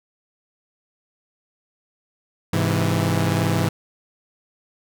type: chord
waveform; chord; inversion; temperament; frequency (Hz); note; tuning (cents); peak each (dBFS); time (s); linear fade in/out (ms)
sawtooth; Ab augmented; none; equal with one note detuned; 102.93 / 130.81 / 164.81; Ab2 / C3 / E3; -15 / 0 / 0; -18 / -21 / -18; 2.53-3.69; 5
effects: none